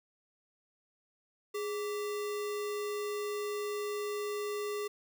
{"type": "tone with sample-and-hold", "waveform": "sine", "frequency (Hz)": 415.3, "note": "G#4", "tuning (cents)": 0, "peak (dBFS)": -33, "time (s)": [1.54, 4.88], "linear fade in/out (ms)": 10, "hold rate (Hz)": 1575, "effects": []}